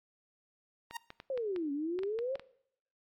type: tone with exponential growth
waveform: sawtooth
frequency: 932.3 Hz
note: A#5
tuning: in tune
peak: -30 dBFS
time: 0.9-0.97 s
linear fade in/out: 5 ms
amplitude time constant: 15 ms
type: clicks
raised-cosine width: 0.3 ms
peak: -29 dBFS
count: 10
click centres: 0.91 / 1.104 / 1.201 / 1.376 / 1.562 / 1.99 / 2.034 / 2.189 / 2.355 / 2.396 s
type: exponential two-way sweep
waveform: sine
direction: down then up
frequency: 554 to 277 to 554 Hz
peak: -32 dBFS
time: 1.3-2.36 s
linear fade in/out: 2 ms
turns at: 1.72 s
effects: noise-tail reverb RT60 0.7 s tail -21 dB re dry